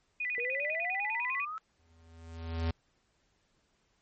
sine tone with vibrato, 2217 Hz, C#7, in tune, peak -31 dBFS, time 0.2-1.45 s, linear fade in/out 5 ms, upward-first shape square, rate 10 Hz, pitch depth 190 cents each way
sine exponential sweep, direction up, 466.2 to 1318.5 Hz, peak -36 dBFS, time 0.38-1.58 s, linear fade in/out 0 ms
square tone with exponential growth, 82.41 Hz, E2, in tune, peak -28 dBFS, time 1.79-2.71 s, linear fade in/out 5 ms, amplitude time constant 200 ms
effects pink hiss -73 dBFS RMS until 4.01 s + MP3 32 kbps

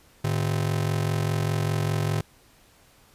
45% pulse ring-modulated tone, 129.3 Hz, C3, 20 cents flat, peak -20 dBFS, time 0.24-2.21 s, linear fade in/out 5 ms, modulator 22.5 Hz, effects pink hiss -57 dBFS RMS until 3.14 s + resampled to 32000 Hz

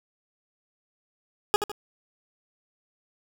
20% pulse tone with echo, 415.3 Hz, G#4, in tune, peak -12 dBFS, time 1.54-1.56 s, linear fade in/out 0 ms, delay 78 ms, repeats 2, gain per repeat -8 dB, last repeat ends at 1.716 s, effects none

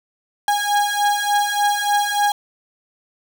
35% pulse beating tone pair, 820 / 823.4 Hz, G#5 / G#5, -22 / -15 cents, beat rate 3.4 Hz, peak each -18 dBFS, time 0.48-2.32 s, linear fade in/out 2 ms, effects none

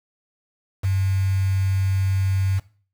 sine tone with quantisation, 96.1 Hz, G2, 34 cents flat, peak -18 dBFS, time 0.83-2.6 s, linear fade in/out 20 ms, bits 6, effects noise-tail reverb RT60 0.4 s tail -18 dB re dry

